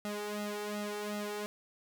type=tone with flanger; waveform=sawtooth; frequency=207.8 Hz; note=G#3; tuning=1 cent sharp; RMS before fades=-38 dBFS; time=0.05-1.46 s; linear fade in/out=0 ms; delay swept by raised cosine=1.5 to 2.26 ms; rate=2.7 Hz; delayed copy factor=+0.9; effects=11-bit